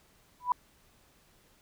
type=tone with exponential growth; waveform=sine; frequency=987.8 Hz; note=B5; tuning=in tune; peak=-19 dBFS; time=0.4-0.52 s; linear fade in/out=2 ms; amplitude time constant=26 ms; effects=pink hiss -64 dBFS RMS until 1.61 s